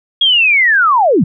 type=linear sweep; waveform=sine; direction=down; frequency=3322 to 130.81 Hz; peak=-7 dBFS; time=0.21-1.24 s; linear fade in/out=5 ms; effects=none